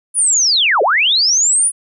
sine linear two-way sweep, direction down then up, 9990 to 387.1 to 9990 Hz, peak -10 dBFS, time 0.14-1.72 s, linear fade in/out 50 ms, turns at 0.82 s, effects none

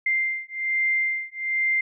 sine beating tone pair, 2093 / 2094.2 Hz, C7 / C7, 0 / +1 cents, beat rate 1.2 Hz, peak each -25 dBFS, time 0.06-1.81 s, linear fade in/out 5 ms, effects none

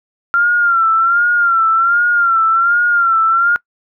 sine tone with vibrato, 1378 Hz, F6, 24 cents flat, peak -9 dBFS, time 0.34-3.56 s, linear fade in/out 0 ms, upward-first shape sine, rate 1.3 Hz, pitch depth 69 cents each way, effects noise-tail reverb RT60 0.1 s tail -23 dB re dry

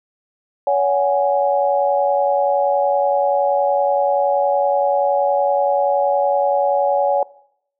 sine chord, C# suspended fourth, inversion none, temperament equal with one note detuned, 564.7 / 740 / 830.6 Hz, C#5 / F#5 / G#5, +32 / 0 / 0 cents, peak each -16 / -20 / -19 dBFS, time 0.67-7.23 s, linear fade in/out 2 ms, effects noise-tail reverb RT60 0.7 s tail -21 dB re dry

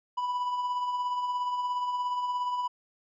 triangle tone with tremolo, 987.8 Hz, B5, in tune, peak -24 dBFS, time 0.17-2.68 s, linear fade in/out 10 ms, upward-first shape triangle, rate 17 Hz, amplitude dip 45%, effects resampled to 16000 Hz

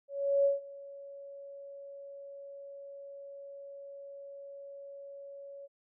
sine tone with ADSR envelope, 559 Hz, C#5, 14 cents sharp, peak -22 dBFS, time 0.08-5.68 s, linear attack 370 ms, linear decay 150 ms, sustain -22 dB, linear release 33 ms, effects none

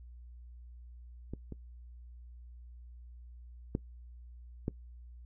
clicks, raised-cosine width 3 ms, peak -26 / -29 / -18 / -19 dBFS, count 4, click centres 1.336 / 1.523 / 3.751 / 4.681 s, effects noise-tail reverb RT60 0.1 s tail -20 dB re dry + added 60 Hz sine -48 dBFS peak until 5.25 s

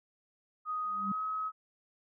sine tone with pitch glide, 1248 to 1276.4 Hz, D#6 to D#6, +5 to +44 cents, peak -32 dBFS, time 0.65-1.52 s, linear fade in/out 50 ms, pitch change +39 cents, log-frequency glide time 0.92-1.23 s
sine tone with exponential growth, 197.7 Hz, G3, 15 cents sharp, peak -30 dBFS, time 0.84-1.12 s, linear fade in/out 5 ms, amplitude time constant 60 ms
effects none

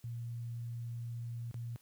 sine tone with dropouts, 117.9 Hz, A#2, 20 cents sharp, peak -38 dBFS, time 0.04-1.76 s, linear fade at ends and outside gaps 0 ms, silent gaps 1.512-1.543 s, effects white hiss -68 dBFS RMS until 1.81 s + high-pass 60 Hz 12 dB/octave

